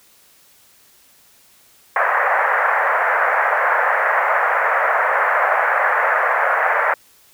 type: band-pass noise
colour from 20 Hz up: white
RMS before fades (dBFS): -17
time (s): 1.96-6.94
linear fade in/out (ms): 2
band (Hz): 520 to 1900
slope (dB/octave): 48
effects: white hiss -52 dBFS RMS until 7.33 s